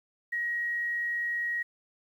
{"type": "tone", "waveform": "sine", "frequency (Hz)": 1895, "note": "A#6", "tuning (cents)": 28, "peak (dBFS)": -28, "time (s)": [0.32, 1.63], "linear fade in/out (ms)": 10, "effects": ["10-bit"]}